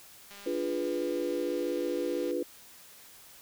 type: click train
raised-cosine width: 0.2 ms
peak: -32 dBFS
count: 403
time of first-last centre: 0.31-2.31 s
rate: 201 Hz
type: chord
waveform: sine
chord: D diminished seventh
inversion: none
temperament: equal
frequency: 293.7 / 349.2 / 415.3 / 493.9 Hz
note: D4 / F4 / Ab4 / Cb5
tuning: 0 / 0 / 0 / 0 cents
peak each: -35 / -33 / -38 / -33 dBFS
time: 0.46-2.43 s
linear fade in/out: 5 ms
effects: white hiss -53 dBFS RMS until 3.41 s